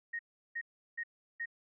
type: tone bursts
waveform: sine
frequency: 1864.7 Hz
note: A#6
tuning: in tune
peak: -35 dBFS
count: 4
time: 0.13-1.458 s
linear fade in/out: 10 ms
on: 62 ms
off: 360 ms
effects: none